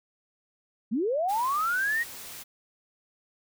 sine linear sweep, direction up, 193.2 to 1913 Hz, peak -24 dBFS, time 0.91-2.04 s, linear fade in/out 20 ms
white noise, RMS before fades -42 dBFS, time 1.28-2.44 s, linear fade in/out 20 ms
effects none

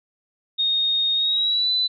sine tone with pitch glide, 3709 to 3998 Hz, A#7 to B7, -9 to +20 cents, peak -18 dBFS, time 0.58-1.88 s, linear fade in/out 20 ms, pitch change +129 cents, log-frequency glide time 1.15-1.71 s, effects none

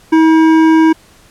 sine tone with hard clipping, 320.5 Hz, E4, 49 cents flat, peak -7 dBFS, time 0.12-0.93 s, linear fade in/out 10 ms, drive 12 dB, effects pink hiss -45 dBFS RMS until 1.3 s + low-pass 12000 Hz 12 dB/octave

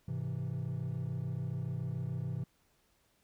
triangle chord, Ab augmented, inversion none, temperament equal, 103.83 / 130.81 / 164.81 Hz, Ab2 / C3 / E3, 0 / 0 / 0 cents, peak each -38 / -34 / -37 dBFS, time 0.08-2.44 s, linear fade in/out 5 ms, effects tanh soft clip ceiling -27 dBFS + pink hiss -72 dBFS RMS until 3.23 s

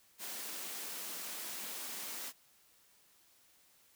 white high-pass noise, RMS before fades -43 dBFS, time 0.18-2.33 s, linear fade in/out 50 ms, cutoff 170 Hz, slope 96 dB/octave, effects white hiss -67 dBFS RMS until 3.95 s

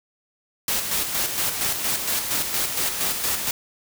white noise with tremolo, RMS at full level -23 dBFS, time 0.68-3.51 s, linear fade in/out 2 ms, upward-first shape square, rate 4.3 Hz, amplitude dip 45%, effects none

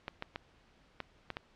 clicks, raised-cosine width 0.3 ms, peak -21 dBFS, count 6, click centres 0.081 / 0.224 / 0.359 / 1.003 / 1.303 / 1.369 s, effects pink hiss -65 dBFS RMS until 1.55 s + low-pass 4000 Hz 12 dB/octave

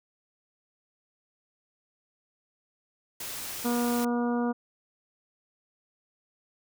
white noise, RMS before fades -37 dBFS, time 3.2-4.05 s, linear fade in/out 5 ms
harmonic tone, 240 Hz, B3, 49 cents flat, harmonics 1 / 2 / 3 / 4 / 5 / 6, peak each -26 / -32 / -36 / -38 / -40 / -42 dBFS, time 3.64-4.53 s, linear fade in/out 20 ms
effects none

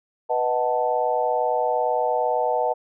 sine chord, B dominant seventh, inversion none, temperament equal, 493.9 / 622.3 / 740 / 880 Hz, B4 / D#5 / F#5 / A5, 0 / 0 / 0 / 0 cents, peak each -25 dBFS, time 0.29-2.74 s, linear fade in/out 20 ms, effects none

